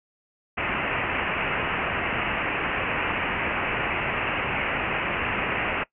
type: low-pass noise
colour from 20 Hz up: white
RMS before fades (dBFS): -27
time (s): 0.57-5.84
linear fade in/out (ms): 10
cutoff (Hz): 2800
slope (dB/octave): 96
effects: noise-tail reverb RT60 0.1 s tail -21 dB re dry